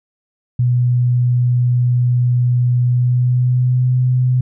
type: tone with pitch glide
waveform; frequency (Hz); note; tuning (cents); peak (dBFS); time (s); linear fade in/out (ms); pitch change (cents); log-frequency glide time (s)
sine; 123.1 to 126.49; B2 to B2; -5 to +42; -11; 0.59-4.41; 5; +47; 2.85-3.94
effects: none